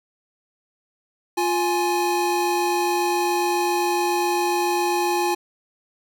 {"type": "tone pair together", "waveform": "square", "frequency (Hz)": [351.1, 835], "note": ["F4", "G#5"], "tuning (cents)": [9, 9], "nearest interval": "octave + minor third", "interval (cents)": 1500, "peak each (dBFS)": -23, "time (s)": [1.37, 5.35], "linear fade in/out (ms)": 10, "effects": []}